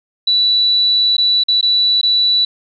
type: tone with dropouts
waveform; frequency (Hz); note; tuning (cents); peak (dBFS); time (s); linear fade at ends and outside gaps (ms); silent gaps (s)
sine; 3951; B7; 0; -10; 0.27-2.45; 5; 1.168-1.18 / 1.437-1.483 / 1.612-1.627 / 2.014-2.03
effects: none